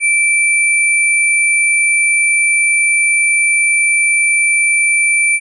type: tone pair together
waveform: sine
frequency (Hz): 2334 / 9336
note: D7 / D9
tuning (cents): -11 / -11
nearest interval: 2 octaves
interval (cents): 2400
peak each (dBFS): -10 / -18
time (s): 0-5.4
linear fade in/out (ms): 50
effects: none